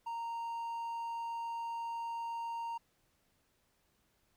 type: tone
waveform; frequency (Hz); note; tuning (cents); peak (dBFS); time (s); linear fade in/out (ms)
triangle; 927; A#5; -10; -35; 0.06-2.78; 10
effects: pink hiss -75 dBFS RMS until 4.36 s